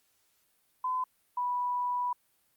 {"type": "tone pair in turn", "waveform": "sine", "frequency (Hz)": [1016, 983.7], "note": ["B5", "B5"], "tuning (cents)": [49, -7], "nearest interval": "minor second", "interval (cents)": 56, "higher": "first", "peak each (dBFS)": -28, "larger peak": "neither", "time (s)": [[0.84, 1.04], [1.37, 2.13]], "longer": "second", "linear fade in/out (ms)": 5, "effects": ["white hiss -71 dBFS RMS until 2.56 s", "Opus 48 kbps"]}